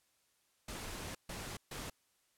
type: noise bursts at uneven times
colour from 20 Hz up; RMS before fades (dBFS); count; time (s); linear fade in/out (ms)
pink; -44; 3; 0.68-1.15 / 1.29-1.57 / 1.71-1.9; 5
effects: white hiss -75 dBFS RMS until 2.37 s + low-pass 12000 Hz 12 dB/octave